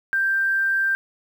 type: tone with quantisation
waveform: sine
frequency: 1576 Hz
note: G6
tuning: 9 cents sharp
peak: -18 dBFS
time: 0.13-0.95 s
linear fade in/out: 0 ms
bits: 8
effects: none